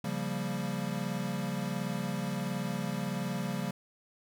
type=chord; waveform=square; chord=G half-diminished seventh; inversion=second; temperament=equal; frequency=138.59 / 174.61 / 196 / 233.1 Hz; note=Db3 / F3 / G3 / Bb3; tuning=0 / 0 / 0 / 0 cents; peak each=-39 / -38 / -37 / -40 dBFS; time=0.04-3.71 s; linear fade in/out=5 ms; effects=none